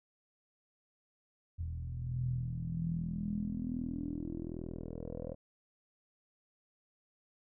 10% pulse tone with low-pass filter sweep, 41.2 Hz, E1, in tune, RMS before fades -38 dBFS, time 1.58-5.35 s, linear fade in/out 20 ms, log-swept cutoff 91 to 530 Hz, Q 8, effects none

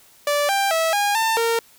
sawtooth tone with pitch steps, 582 / 791 / 651 / 816 / 896 / 460.4 Hz, D5 / G5 / E5 / G#5 / A5 / A#4, -16 / +15 / -22 / -31 / +31 / -22 cents, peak -14 dBFS, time 0.27-1.59 s, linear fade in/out 2 ms, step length 220 ms, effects white hiss -52 dBFS RMS until 1.78 s

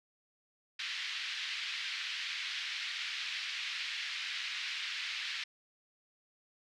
pink band-pass noise, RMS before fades -39 dBFS, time 0.79-5.44 s, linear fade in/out 5 ms, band 1900 to 4400 Hz, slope 24 dB/octave, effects none

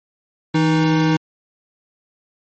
square tone pair together, 161.41 / 311.1 Hz, E3 / D#4, -36 / 0 cents, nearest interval major seventh, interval 1136 cents, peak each -17 dBFS, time 0.54-1.17 s, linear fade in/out 10 ms, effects low-pass 5000 Hz 12 dB/octave + MP3 32 kbps

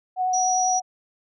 sine tone with vibrato, 739 Hz, F#5, 2 cents flat, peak -20 dBFS, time 0.16-0.82 s, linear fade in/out 50 ms, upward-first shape triangle, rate 10 Hz, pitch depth 13 cents each way
sine tone, 5820 Hz, F#8, 29 cents flat, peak -23 dBFS, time 0.33-0.8 s, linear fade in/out 10 ms
effects none

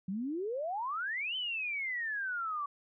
sine exponential two-way sweep, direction up then down, 180 to 3098 to 1132 Hz, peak -33 dBFS, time 0.08-2.66 s, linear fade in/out 5 ms, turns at 1.36 s, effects none

